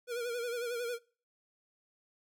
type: tone with vibrato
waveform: square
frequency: 477.7 Hz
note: A#4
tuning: 42 cents sharp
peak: -35 dBFS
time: 0.07-0.99 s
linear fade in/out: 50 ms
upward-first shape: sine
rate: 11 Hz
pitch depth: 63 cents each way
effects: noise-tail reverb RT60 0.4 s tail -24 dB re dry